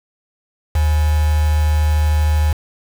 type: tone with quantisation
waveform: sine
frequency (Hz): 76.1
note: D#2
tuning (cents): -38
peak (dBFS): -12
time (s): 0.75-2.53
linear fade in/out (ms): 5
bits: 4
effects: none